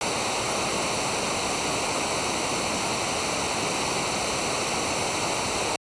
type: noise with comb filter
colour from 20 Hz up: pink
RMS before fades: -26 dBFS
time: 0.01-5.76 s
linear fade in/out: 2 ms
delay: 0.59 ms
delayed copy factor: -0.65
effects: high-pass 80 Hz 12 dB/octave + resampled to 22050 Hz